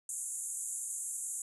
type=band-pass noise; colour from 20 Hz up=pink; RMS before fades=-39 dBFS; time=0.09-1.42 s; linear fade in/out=2 ms; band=6800 to 11000 Hz; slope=96 dB/octave; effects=none